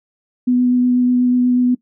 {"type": "tone with vibrato", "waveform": "sine", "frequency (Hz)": 248.1, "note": "B3", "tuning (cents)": 8, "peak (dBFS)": -11, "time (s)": [0.47, 1.75], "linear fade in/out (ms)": 10, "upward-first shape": "sine", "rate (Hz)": 8.2, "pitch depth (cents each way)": 10, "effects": ["noise-tail reverb RT60 0.1 s tail -19 dB re dry"]}